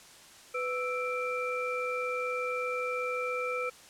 sine tone cluster, 498.8 / 1318 / 2350 Hz, B4 / E6 / D7, +17 / -1 / +1 cents, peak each -33 / -35 / -36 dBFS, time 0.54-3.7 s, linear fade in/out 10 ms, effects white hiss -53 dBFS RMS until 3.89 s + low-pass 9000 Hz 12 dB/octave

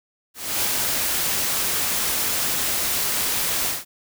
white noise with ADSR envelope, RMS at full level -21 dBFS, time 0.34-3.85 s, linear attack 310 ms, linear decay 4 ms, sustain -2 dB, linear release 170 ms, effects none

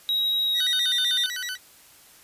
triangle tone with pitch glide, 3823 to 3627 Hz, A#7 to A#7, +43 to -48 cents, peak -20 dBFS, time 0.09-1.26 s, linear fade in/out 0 ms, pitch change -91 cents, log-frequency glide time 0.45-0.97 s
20% pulse tone with vibrato, 1708 Hz, G#6, 48 cents sharp, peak -24 dBFS, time 0.54-1.58 s, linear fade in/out 50 ms, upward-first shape square, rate 7.9 Hz, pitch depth 220 cents each way
effects white hiss -52 dBFS RMS until 2.23 s + resampled to 32000 Hz

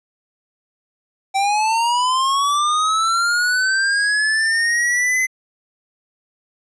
square linear sweep, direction up, 771 to 2052 Hz, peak -16 dBFS, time 1.34-5.27 s, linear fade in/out 20 ms, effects resampled to 22050 Hz

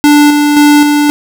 square tone with tremolo, 293.7 Hz, D4, in tune, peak -3 dBFS, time 0.04-1.1 s, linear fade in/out 0 ms, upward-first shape square, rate 1.9 Hz, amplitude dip 35%, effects none

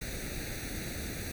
pink noise with comb filter, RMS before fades -38 dBFS, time 0.01-1.32 s, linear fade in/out 10 ms, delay 0.48 ms, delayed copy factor +0.85, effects none

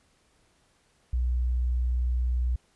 sine tone, 61.4 Hz, B1, 9 cents flat, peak -23 dBFS, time 1.13-2.56 s, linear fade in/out 5 ms, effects pink hiss -66 dBFS RMS until 2.75 s + resampled to 24000 Hz

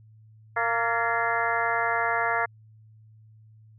harmonic tone with a mistuned harmonic, 230.8 Hz, A#3, 17 cents flat, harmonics 2 / 3 / 4 / 5 / 6 / 7 / 8 / 9, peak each -34 / -29 / -30 / -32 / -29 / -30 / -35 / -34 dBFS, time 0.56-2.46 s, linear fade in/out 10 ms, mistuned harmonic 7, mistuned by +81 cents, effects added 109 Hz sine -50 dBFS peak until 3.78 s

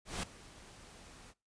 pink noise with ADSR envelope, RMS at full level -36 dBFS, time 0.05-1.34 s, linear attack 180 ms, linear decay 7 ms, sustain -19 dB, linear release 47 ms, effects noise-tail reverb RT60 0.3 s tail -23 dB re dry + resampled to 22050 Hz

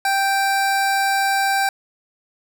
25% pulse tone, 784 Hz, G5, in tune, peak -13 dBFS, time 0.05-1.69 s, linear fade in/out 2 ms, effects none

